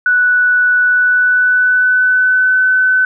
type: tone with pitch glide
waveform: sine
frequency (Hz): 1480 to 1512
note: F#6 to F#6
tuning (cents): 0 to +37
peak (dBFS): -8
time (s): 0.06-3.05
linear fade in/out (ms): 2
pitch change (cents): +37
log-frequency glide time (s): 0.81-2.6
effects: none